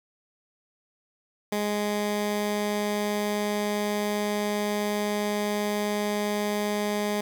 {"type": "tone", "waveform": "15% pulse", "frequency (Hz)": 207.6, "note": "G#3", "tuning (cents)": 0, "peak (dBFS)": -19, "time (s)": [1.52, 7.21], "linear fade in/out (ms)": 5, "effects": ["9-bit"]}